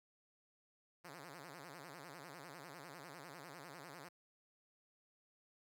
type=tone with vibrato; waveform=5% pulse; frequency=156.6 Hz; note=D#3; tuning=11 cents sharp; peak=-40 dBFS; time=1.04-4.09 s; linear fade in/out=10 ms; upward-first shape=sine; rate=10 Hz; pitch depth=250 cents each way; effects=none